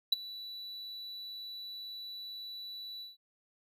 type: tone with ADSR envelope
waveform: triangle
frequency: 3951 Hz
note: B7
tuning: in tune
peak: -19 dBFS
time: 0.12-3.17 s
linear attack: 6 ms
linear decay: 17 ms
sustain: -21 dB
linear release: 160 ms
effects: none